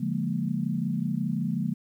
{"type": "chord", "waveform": "sine", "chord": "Bb dominant seventh", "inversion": "first", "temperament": "equal with one note detuned", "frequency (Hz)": [143.23, 174.61, 207.7, 233.1], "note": ["D3", "F3", "Ab3", "Bb3"], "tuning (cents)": [-43, 0, 0, 0], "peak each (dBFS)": [-32, -30, -31, -31], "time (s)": [0, 1.74], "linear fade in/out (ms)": 10, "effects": ["10-bit"]}